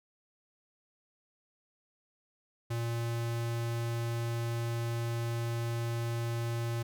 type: tone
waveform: square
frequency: 116.9 Hz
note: A#2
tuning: 5 cents sharp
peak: -32 dBFS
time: 2.7-6.83 s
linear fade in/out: 10 ms
effects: none